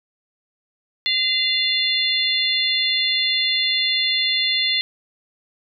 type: harmonic tone with a mistuned harmonic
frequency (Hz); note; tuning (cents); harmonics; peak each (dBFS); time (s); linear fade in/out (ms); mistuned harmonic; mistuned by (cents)
698.5; F5; 0; 3 / 4 / 5 / 6; -24 / -27 / -21 / -22; 1.06-4.81; 0; 3; -34
effects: none